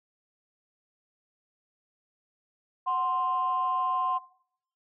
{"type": "tone pair together", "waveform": "sine", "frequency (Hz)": [740, 1046.5], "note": ["F#5", "C6"], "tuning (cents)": [0, 0], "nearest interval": "tritone", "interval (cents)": 600, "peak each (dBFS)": [-30, -25], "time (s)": [2.86, 4.19], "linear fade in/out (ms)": 20, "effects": ["noise-tail reverb RT60 0.6 s tail -18 dB re dry", "tanh soft clip ceiling -19 dBFS"]}